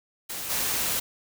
white noise with level steps, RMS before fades -34 / -27 dBFS, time 0.29-1 s, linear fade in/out 10 ms, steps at 0.49 s, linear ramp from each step 20 ms, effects none

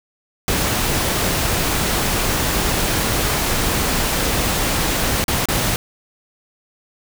pink noise with dropouts, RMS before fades -19 dBFS, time 0.48-5.76 s, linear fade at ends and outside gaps 1 ms, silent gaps 5.241-5.281 / 5.456-5.486 s, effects none

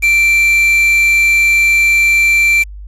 triangle tone with quantisation, 2349 Hz, D7, in tune, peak -6 dBFS, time 0.02-2.64 s, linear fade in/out 20 ms, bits 4, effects added 50 Hz sine -27 dBFS peak until 2.87 s + resampled to 32000 Hz

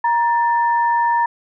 sine tone pair together, 940 / 1774.5 Hz, A#5 / A6, +14 / +14 cents, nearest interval major seventh, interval 1100 cents, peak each -14 / -24 dBFS, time 0.04-1.26 s, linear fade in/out 5 ms, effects none

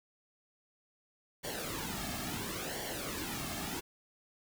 pink noise with flanger, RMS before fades -39 dBFS, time 1.43-3.81 s, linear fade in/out 20 ms, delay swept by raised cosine 0.78 to 2.08 ms, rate 0.72 Hz, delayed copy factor -0.7, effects none

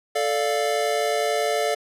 square chord, D minor, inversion second, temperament equal, 440 / 587.3 / 698.5 Hz, A4 / D5 / F5, 0 / 0 / 0 cents, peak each -26 dBFS, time 0.15-1.75 s, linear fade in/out 10 ms, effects low-pass 12000 Hz 12 dB/octave

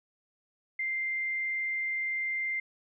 sine tone, 2093 Hz, C7, in tune, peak -29 dBFS, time 0.79-2.6 s, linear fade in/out 5 ms, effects none

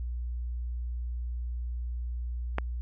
click, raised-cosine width 0.5 ms, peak -13 dBFS, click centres 2.584 s, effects added 60 Hz sine -31 dBFS peak until 2.81 s

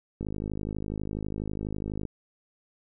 click train, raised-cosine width 3 ms, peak -20 dBFS, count 97, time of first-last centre 0.21-2.053 s, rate 52.1 Hz, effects none

